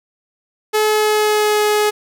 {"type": "tone with pitch glide", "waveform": "sawtooth", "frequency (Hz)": [428.6, 421], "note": ["A4", "G#4"], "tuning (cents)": [-45, 24], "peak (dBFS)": -9, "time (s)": [0.73, 1.91], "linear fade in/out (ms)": 20, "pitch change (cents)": -31, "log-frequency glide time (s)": [0.85, 1.63], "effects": []}